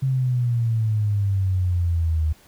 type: exponential sweep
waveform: sine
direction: down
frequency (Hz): 134.7 to 76.8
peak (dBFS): -18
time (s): 0.02-2.33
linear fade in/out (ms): 10
effects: pink hiss -53 dBFS RMS until 2.47 s